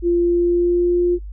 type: tone with pitch glide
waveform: sine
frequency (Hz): 346 to 351.8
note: F4 to F4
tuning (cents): -16 to +13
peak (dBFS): -13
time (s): 0.02-1.19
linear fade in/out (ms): 50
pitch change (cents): +29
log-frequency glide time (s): 0.21-1.02
effects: noise-tail reverb RT60 0.1 s tail -19 dB re dry + added 50 Hz sine -29 dBFS peak until 1.32 s